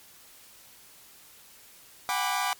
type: chord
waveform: sawtooth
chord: G major seventh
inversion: third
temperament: equal with one note detuned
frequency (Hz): 740 / 804.6 / 987.8 / 1174.7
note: F#5 / G5 / B5 / D6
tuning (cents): 0 / +45 / 0 / 0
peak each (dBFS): -28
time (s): 2.09-2.53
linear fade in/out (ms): 0
effects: white hiss -53 dBFS RMS until 2.59 s + MP3 96 kbps